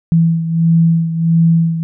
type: beating tone pair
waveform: sine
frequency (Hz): 165.1 / 166.6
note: E3 / E3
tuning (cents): +3 / +19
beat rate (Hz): 1.5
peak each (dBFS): -10 / -16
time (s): 0.12-1.83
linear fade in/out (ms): 0
effects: none